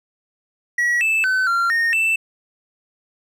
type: tone with pitch steps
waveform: triangle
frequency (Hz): 1923 / 2632 / 1519 / 1379 / 1845 / 2657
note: B6 / E7 / F#6 / F6 / A#6 / E7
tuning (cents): -47 / -3 / +45 / -22 / -18 / +13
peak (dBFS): -14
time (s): 0.78-2.16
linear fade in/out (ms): 5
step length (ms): 230
effects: none